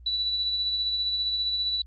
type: tone with tremolo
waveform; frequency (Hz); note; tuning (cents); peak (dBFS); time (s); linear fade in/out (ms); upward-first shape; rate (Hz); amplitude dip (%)
sine; 3951; B7; 0; -23; 0.06-1.82; 5; sine; 15; 35
effects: added 60 Hz sine -45 dBFS peak until 1.86 s + Opus 24 kbps